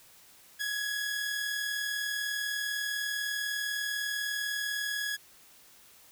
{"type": "tone pair together", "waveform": "sawtooth", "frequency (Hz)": [1668, 1708], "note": ["G#6", "G#6"], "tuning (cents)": [7, 48], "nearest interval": "unison", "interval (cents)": 41, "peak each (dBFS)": [-28, -36], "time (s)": [0.59, 5.17], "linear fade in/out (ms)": 20, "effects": ["white hiss -57 dBFS RMS until 6.11 s"]}